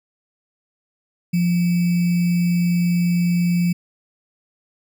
sine tone with sample-and-hold, 174.61 Hz, F3, in tune, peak -15 dBFS, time 1.33-3.73 s, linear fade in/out 10 ms, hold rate 2450 Hz, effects none

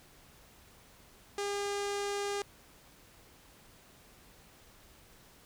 sawtooth tone with low-pass filter, 404.2 Hz, G#4, 47 cents flat, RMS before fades -35 dBFS, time 1.38-2.42 s, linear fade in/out 2 ms, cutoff 7900 Hz, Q 1.5, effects pink hiss -59 dBFS RMS until 5.45 s

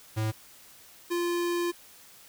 square tone pair in turn, 109.3 / 347 Hz, A2 / F4, -11 / -11 cents, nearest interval octave + minor sixth, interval 2000 cents, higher second, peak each -27 dBFS, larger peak neither, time 0.16-0.32 / 1.1-1.72 s, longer second, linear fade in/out 20 ms, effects white hiss -53 dBFS RMS until 2.28 s

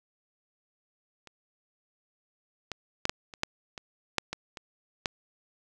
clicks, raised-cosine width 0.2 ms, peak -30 / -17 / -9 / -9 / -26 / -9 / -22 / -7 / -16 / -23 / -10 dBFS, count 11, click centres 1.273 / 2.717 / 3.054 / 3.095 / 3.338 / 3.434 / 3.778 / 4.183 / 4.33 / 4.572 / 5.058 s, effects none

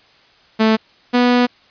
sawtooth tone pair in turn, 220 / 245.4 Hz, A3 / B3, 0 / -11 cents, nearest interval major second, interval 189 cents, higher second, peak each -7 dBFS, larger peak neither, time 0.59-0.77 / 1.13-1.47 s, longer second, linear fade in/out 20 ms, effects white hiss -51 dBFS RMS until 1.7 s + resampled to 11025 Hz

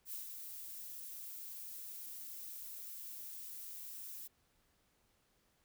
violet noise with ADSR envelope, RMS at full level -43 dBFS, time 0.05-4.28 s, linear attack 76 ms, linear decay 130 ms, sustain -5 dB, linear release 15 ms, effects pink hiss -75 dBFS RMS until 5.64 s

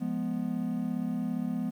triangle chord, F diminished, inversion none, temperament equal with one note detuned, 174.61 / 209.7 / 246.9 Hz, F3 / Ab3 / Cb4, 0 / +17 / 0 cents, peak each -33 / -32 / -30 dBFS, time 0-1.71 s, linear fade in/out 20 ms, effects 10-bit

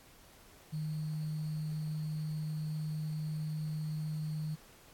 sine tone with sample-and-hold, 154.5 Hz, D#3, 12 cents flat, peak -34 dBFS, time 0.72-4.56 s, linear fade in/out 20 ms, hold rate 4410 Hz, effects pink hiss -59 dBFS RMS until 4.93 s + AAC 64 kbps

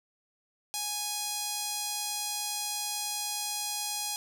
5% pulse tone with notch filter, 830.6 Hz, G#5, in tune, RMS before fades -34 dBFS, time 0.74-4.16 s, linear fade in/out 0 ms, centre 1800 Hz, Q 0.98, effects none

